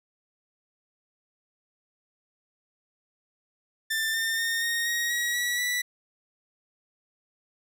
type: tone with pitch steps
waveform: sawtooth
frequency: 1781 / 1805.9 / 1831.1 / 1856.6 / 1882.5 / 1908.8 / 1935.5 / 1962.5 Hz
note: A6 / A6 / A#6 / A#6 / A#6 / A#6 / B6 / B6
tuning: +21 / +45 / -31 / -7 / +16 / +41 / -35 / -11 cents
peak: -22 dBFS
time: 3.9-5.82 s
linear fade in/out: 10 ms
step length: 240 ms
effects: none